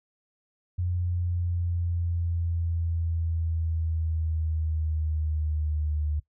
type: linear sweep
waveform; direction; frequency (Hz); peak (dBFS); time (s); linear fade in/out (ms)
sine; down; 89 to 75; -25; 0.78-6.2; 10
effects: noise-tail reverb RT60 0.1 s tail -18 dB re dry